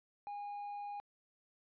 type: tone with hard clipping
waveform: triangle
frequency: 818 Hz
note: G#5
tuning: 26 cents flat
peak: -40 dBFS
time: 0.27-1 s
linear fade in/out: 0 ms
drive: 1 dB
effects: resampled to 11025 Hz